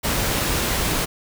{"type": "noise", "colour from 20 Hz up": "pink", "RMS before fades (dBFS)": -22, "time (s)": [0.03, 1.06], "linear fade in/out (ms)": 20, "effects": []}